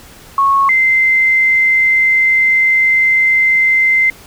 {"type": "tone pair in turn", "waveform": "sine", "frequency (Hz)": [1100, 2077], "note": ["C#6", "C7"], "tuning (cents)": [-14, -13], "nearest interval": "major seventh", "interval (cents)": 1101, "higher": "second", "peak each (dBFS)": -8, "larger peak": "neither", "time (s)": [[0.38, 0.69], [0.69, 4.1]], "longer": "second", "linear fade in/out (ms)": 2, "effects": ["pink hiss -39 dBFS RMS until 4.26 s"]}